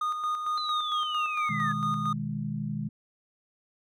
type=tone with tremolo; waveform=triangle; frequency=1230 Hz; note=D#6; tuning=20 cents flat; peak=-24 dBFS; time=0.01-2.13 s; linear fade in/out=5 ms; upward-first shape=square; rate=4.4 Hz; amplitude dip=45%
type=linear sweep; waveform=sine; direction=down; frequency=4110 to 1661.2 Hz; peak=-32 dBFS; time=0.57-1.73 s; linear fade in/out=10 ms
type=chord; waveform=sine; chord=G# minor; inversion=first; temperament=equal; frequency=123.47 / 155.56 / 207.7 Hz; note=B2 / D#3 / G#3; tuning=0 / 0 / 0 cents; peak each=-36 / -33 / -33 dBFS; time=1.49-2.89 s; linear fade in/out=10 ms
effects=none